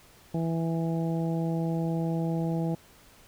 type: harmonic tone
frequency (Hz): 164.81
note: E3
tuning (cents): 0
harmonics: 1 / 2 / 3 / 4 / 5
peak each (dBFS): -27 / -33 / -37 / -39 / -41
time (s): 0.34-2.75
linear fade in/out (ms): 5
effects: pink hiss -56 dBFS RMS until 3.27 s